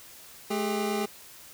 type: tone pair together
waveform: 25% pulse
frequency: 214.2 / 399.2 Hz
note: A3 / G4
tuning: -46 / +32 cents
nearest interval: major seventh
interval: 1078 cents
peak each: -26 dBFS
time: 0.5-1.06 s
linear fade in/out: 10 ms
effects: white hiss -49 dBFS RMS until 1.53 s